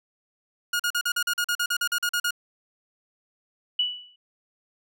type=tone bursts; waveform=sawtooth; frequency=1433 Hz; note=F6; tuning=44 cents sharp; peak=-19 dBFS; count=15; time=0.73-2.308 s; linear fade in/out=5 ms; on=66 ms; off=42 ms
type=tone with exponential decay; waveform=sine; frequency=2956 Hz; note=F#7; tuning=2 cents flat; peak=-18 dBFS; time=3.79-4.16 s; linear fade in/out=5 ms; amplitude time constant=80 ms
effects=none